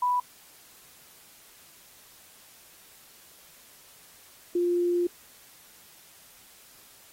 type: tone pair in turn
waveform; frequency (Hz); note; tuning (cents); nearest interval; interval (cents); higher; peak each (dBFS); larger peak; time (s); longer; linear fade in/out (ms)
sine; 987.8 / 350.2; B5 / F4; 0 / +5; octave + tritone; 1795; first; -22; neither; 0.02-0.2 / 4.55-5.07; second; 5
effects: white hiss -54 dBFS RMS until 7.12 s + AAC 48 kbps